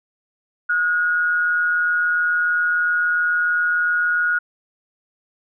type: tone with amplitude modulation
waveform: sine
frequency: 1445 Hz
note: F#6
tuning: 41 cents flat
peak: -14 dBFS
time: 0.69-4.39 s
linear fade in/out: 10 ms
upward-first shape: sine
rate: 167 Hz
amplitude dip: 45%
effects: none